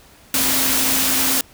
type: tone in noise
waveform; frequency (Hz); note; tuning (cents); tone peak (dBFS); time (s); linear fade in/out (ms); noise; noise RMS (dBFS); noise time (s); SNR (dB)
sine; 264.3; C4; +18; -27; 0.34-1.41; 2; white; -18; 0.34-1.41; -12
effects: pink hiss -48 dBFS RMS until 1.53 s